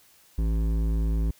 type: tone with hard clipping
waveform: sine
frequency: 54.7 Hz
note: A1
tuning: 9 cents flat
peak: -24 dBFS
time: 0.38-1.31 s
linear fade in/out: 5 ms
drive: 12 dB
effects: white hiss -58 dBFS RMS until 1.39 s